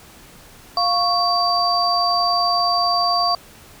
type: tone cluster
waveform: sine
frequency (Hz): 701 / 1110 / 4669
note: F5 / C#6 / D8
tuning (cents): +6 / +2 / -11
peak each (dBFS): -20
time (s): 0.77-3.35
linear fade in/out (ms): 2
effects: pink hiss -45 dBFS RMS until 3.8 s